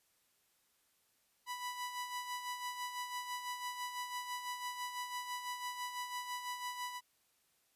sawtooth tone with tremolo, 987.8 Hz, B5, in tune, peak -34 dBFS, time 1.46-7.01 s, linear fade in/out 50 ms, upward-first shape sine, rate 6 Hz, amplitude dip 55%, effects white hiss -75 dBFS RMS until 7.75 s + resampled to 32000 Hz

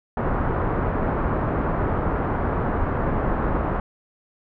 pink low-pass noise, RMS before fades -23 dBFS, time 0.17-3.8 s, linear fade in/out 2 ms, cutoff 1400 Hz, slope 24 dB/octave, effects none

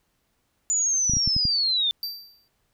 sine linear sweep, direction down, 7040 to 3520 Hz, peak -20 dBFS, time 0.7-1.91 s, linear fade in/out 0 ms
clicks, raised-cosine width 5 ms, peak -16 dBFS, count 6, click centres 1.097 / 1.136 / 1.169 / 1.276 / 1.365 / 1.453 s
square tone with exponential decay, 4674 Hz, D8, 9 cents flat, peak -26 dBFS, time 2.03-2.48 s, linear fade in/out 1 ms, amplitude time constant 96 ms
effects pink hiss -71 dBFS RMS until 2.73 s

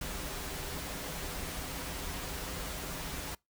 pink noise with comb filter, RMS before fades -39 dBFS, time 0.01-3.35 s, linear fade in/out 5 ms, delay 8.9 ms, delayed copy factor -0.55, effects noise-tail reverb RT60 0.2 s tail -25 dB re dry

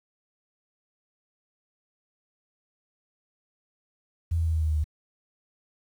sine tone with pitch steps, 83.5 / 82.16 / 80.84 / 79.55 / 78.27 / 77.01 / 75.78 Hz, E2 / E2 / E2 / D#2 / D#2 / D#2 / D#2, +23 / -5 / -33 / +39 / +11 / -17 / -45 cents, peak -22 dBFS, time 4.31-4.842 s, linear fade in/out 10 ms, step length 76 ms, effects 9-bit

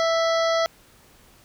harmonic tone with a mistuned harmonic, 659.3 Hz, E5, in tune, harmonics 1 / 2 / 3 / 5 / 6 / 7 / 8 / 9, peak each -20 / -26 / -30 / -34 / -36 / -37 / -38 / -39 dBFS, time 0-0.66 s, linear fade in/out 0 ms, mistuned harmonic 6, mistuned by +57 cents, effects pink hiss -54 dBFS RMS until 1.44 s

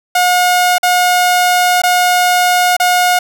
sawtooth tone with dropouts, 720 Hz, F#5, 47 cents flat, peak -5 dBFS, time 0.15-3.19 s, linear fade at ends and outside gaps 5 ms, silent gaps 0.783-0.83 / 1.819-1.835 / 2.767-2.799 s, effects none

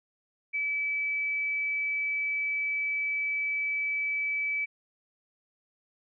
sine tone, 2300 Hz, D7, 37 cents flat, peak -27 dBFS, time 0.53-4.66 s, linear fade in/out 20 ms, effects none

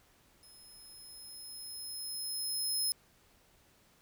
20% pulse tone with level ramp, 5150 Hz, E8, 41 cents flat, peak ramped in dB -51 to -24 dBFS, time 0.43-2.92 s, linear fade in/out 0 ms, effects pink hiss -66 dBFS RMS until 4.01 s

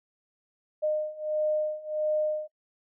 sine beating tone pair, 611 / 612.5 Hz, D#5 / D#5, -32 / -27 cents, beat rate 1.5 Hz, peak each -30 / -28 dBFS, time 0.82-2.48 s, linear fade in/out 20 ms, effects noise-tail reverb RT60 0.1 s tail -24 dB re dry

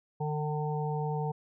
harmonic tone with a mistuned harmonic, 150.4 Hz, D3, 42 cents sharp, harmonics 1 / 3 / 5 / 6, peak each -31 / -36 / -38 / -39 dBFS, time 0.2-1.32 s, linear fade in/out 10 ms, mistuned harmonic 5, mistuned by +21 cents, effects none

